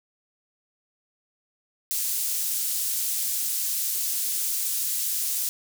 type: high-pass noise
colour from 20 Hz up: pink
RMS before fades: -27 dBFS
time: 1.91-5.49 s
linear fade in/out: 0 ms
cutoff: 7900 Hz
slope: 12 dB/octave
effects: none